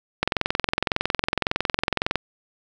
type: click train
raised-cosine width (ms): 0.3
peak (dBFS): -4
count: 43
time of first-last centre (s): 0.23-2.157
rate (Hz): 21.8
effects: none